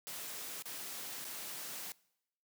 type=noise with dropouts; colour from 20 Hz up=white; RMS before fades=-44 dBFS; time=0.07-1.92 s; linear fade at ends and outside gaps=0 ms; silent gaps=0.623-0.656 / 1.244-1.25 s; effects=noise-tail reverb RT60 0.8 s tail -23 dB re dry + high-pass 150 Hz 12 dB/octave